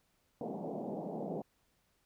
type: band-pass noise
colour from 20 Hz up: pink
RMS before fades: -40 dBFS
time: 0.41-1.42 s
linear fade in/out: 2 ms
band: 160 to 790 Hz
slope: 48 dB/octave
effects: pink hiss -75 dBFS RMS until 2.05 s